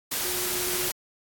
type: tone in noise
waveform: sine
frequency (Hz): 360.9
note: F#4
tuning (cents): -43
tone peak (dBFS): -34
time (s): 0.24-0.89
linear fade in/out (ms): 10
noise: white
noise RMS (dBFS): -28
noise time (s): 0.11-0.92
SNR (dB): -9
effects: AAC 64 kbps